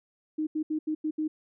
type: tone bursts at uneven times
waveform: sine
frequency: 309.7 Hz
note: D#4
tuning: 8 cents flat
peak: -26 dBFS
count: 6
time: 0.38-0.47 / 0.55-0.63 / 0.7-0.79 / 0.87-0.95 / 1.04-1.11 / 1.18-1.28 s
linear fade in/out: 10 ms
effects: none